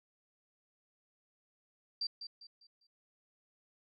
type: tone with echo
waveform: sine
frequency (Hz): 4699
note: D8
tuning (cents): 0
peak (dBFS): -33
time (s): 2.01-2.07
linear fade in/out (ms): 5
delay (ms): 200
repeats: 4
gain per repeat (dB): -9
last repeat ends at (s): 2.87
effects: none